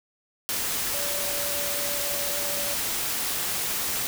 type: tone in noise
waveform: sine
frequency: 575 Hz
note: D5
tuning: 37 cents flat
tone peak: -35 dBFS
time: 0.94-2.74 s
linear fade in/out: 0 ms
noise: white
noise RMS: -28 dBFS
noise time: 0.49-4.07 s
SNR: -10 dB
effects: none